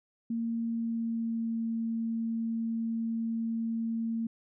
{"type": "tone with pitch glide", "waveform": "sine", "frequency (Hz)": [230, 227.5], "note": ["A#3", "A#3"], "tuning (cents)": [-23, -42], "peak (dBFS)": -29, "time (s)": [0.3, 4.27], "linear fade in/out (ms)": 5, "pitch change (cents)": -19, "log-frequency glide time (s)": [0.67, 1.63], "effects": []}